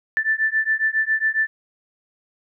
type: beating tone pair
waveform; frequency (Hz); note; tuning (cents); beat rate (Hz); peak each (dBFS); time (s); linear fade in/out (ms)
sine; 1760 / 1767.3; A6 / A6; 0 / +7; 7.3; -21; 0.17-1.47; 0
effects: none